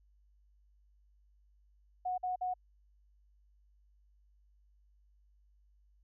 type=tone bursts; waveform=sine; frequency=732 Hz; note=F#5; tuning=19 cents flat; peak=-32 dBFS; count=3; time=2.05-2.54 s; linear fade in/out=10 ms; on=130 ms; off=50 ms; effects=added 50 Hz sine -64 dBFS peak until 6.03 s